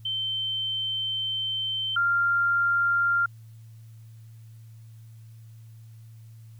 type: tone pair in turn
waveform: sine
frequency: 3100 / 1392.1 Hz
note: G7 / F6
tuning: -20 / -6 cents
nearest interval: octave + major second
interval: 1386 cents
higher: first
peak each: -26 / -20 dBFS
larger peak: second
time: 0.05-1.96 / 1.96-3.26 s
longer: first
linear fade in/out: 5 ms
effects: added 112 Hz sine -44 dBFS peak until 6.59 s + white hiss -65 dBFS RMS until 6.59 s